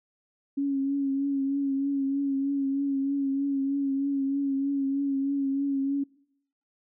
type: tone with vibrato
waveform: sine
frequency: 276.1 Hz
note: C#4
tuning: 7 cents flat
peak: -24 dBFS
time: 0.57-6.04 s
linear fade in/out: 10 ms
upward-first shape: triangle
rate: 3.2 Hz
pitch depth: 37 cents each way
effects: noise-tail reverb RT60 0.7 s tail -23 dB re dry